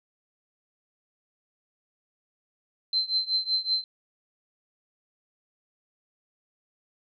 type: tone with tremolo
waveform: sine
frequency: 4096 Hz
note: C8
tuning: 38 cents flat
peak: -20 dBFS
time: 2.93-3.84 s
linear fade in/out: 2 ms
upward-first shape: triangle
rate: 5.3 Hz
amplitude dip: 95%
effects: none